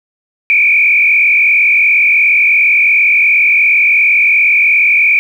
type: tone with frequency modulation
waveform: sine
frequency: 2361 Hz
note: D7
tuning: 9 cents sharp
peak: -6 dBFS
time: 0.5-5.19 s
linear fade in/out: 0 ms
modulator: 42.8 Hz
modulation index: 2.4
effects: 7-bit